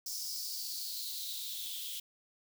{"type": "noise with high-pass filter sweep", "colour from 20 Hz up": "blue", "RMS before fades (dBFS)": -40, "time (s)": [0.06, 2], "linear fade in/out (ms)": 5, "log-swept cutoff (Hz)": [5400, 3200], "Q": 6.5, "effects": []}